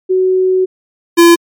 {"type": "tone pair in turn", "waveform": ["sine", "square"], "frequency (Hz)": [372.9, 340.3], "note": ["F#4", "F4"], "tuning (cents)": [14, -45], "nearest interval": "major second", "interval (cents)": 159, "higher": "first", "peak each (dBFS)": [-8, -3], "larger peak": "second", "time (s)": [[0.09, 0.66], [1.17, 1.36]], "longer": "first", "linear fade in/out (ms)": 20, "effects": ["MP3 96 kbps"]}